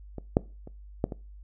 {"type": "clicks", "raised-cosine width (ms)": 2, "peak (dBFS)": [-23, -6, -29, -11, -21], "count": 5, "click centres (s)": [0.183, 0.369, 0.674, 1.041, 1.122], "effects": ["noise-tail reverb RT60 0.3 s tail -21 dB re dry", "added 50 Hz sine -44 dBFS peak until 1.43 s"]}